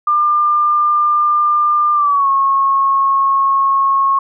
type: tone with pitch glide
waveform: sine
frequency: 1198 to 1092.2 Hz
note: D6 to C#6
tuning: +34 to -26 cents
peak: -10 dBFS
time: 0.07-4.19 s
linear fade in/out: 5 ms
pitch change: -160 cents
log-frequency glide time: 1.94-2.29 s
effects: none